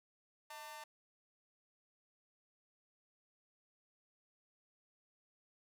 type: tone with amplitude modulation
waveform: sawtooth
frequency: 899 Hz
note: A5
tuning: 37 cents sharp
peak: -40 dBFS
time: 0.5-0.84 s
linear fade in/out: 5 ms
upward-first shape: sine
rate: 271 Hz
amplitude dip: 100%
effects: none